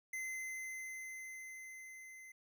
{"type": "tone with level ramp", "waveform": "square", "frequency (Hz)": 2059, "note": "C7", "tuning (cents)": -28, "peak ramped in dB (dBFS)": [-40, -53], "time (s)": [0.13, 2.32], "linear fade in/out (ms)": 5, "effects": []}